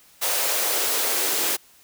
white noise with high-pass filter sweep, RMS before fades -23 dBFS, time 0.21-1.57 s, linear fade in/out 20 ms, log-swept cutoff 550 to 350 Hz, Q 2.2, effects white hiss -54 dBFS RMS until 1.83 s

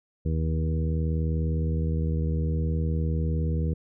harmonic tone with a mistuned harmonic, 79.6 Hz, D#2, 40 cents sharp, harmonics 1 / 2 / 3 / 4 / 5 / 6, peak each -25 / -28 / -37 / -39 / -41 / -38 dBFS, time 0.25-3.74 s, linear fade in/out 10 ms, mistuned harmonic 1, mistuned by -24 cents, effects none

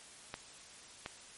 clicks, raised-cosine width 0.3 ms, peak -23 dBFS, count 2, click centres 0.341 / 1.061 s, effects white hiss -54 dBFS RMS until 1.37 s + MP3 48 kbps

